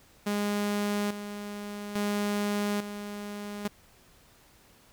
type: tone with tremolo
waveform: sawtooth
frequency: 205.6 Hz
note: G#3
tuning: 17 cents flat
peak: -23 dBFS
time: 0.26-3.68 s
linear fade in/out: 10 ms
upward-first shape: square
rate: 0.59 Hz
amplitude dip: 65%
effects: pink hiss -59 dBFS RMS until 4.92 s